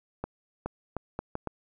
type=accelerating click train; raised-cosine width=1 ms; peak=-18 dBFS; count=6; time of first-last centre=0.24-1.473 s; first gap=420 ms; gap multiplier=0.73; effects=none